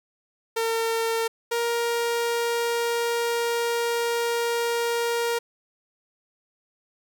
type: tone pair in turn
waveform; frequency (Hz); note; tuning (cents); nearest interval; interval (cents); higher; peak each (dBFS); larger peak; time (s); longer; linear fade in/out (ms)
sawtooth; 454.8 / 469.5; A#4 / A#4; -43 / +12; minor second; 55; second; -19 / -19; neither; 0.56-1.28 / 1.51-5.39; second; 10
effects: none